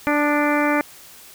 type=harmonic tone with a mistuned harmonic; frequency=293.7 Hz; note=D4; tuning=in tune; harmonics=1 / 2 / 3 / 4 / 5 / 6 / 7 / 8; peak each=-20 / -23 / -25 / -26 / -27 / -28 / -28 / -29 dBFS; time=0.07-0.81 s; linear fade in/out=0 ms; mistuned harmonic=4; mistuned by=+21 cents; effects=white hiss -44 dBFS RMS until 1.34 s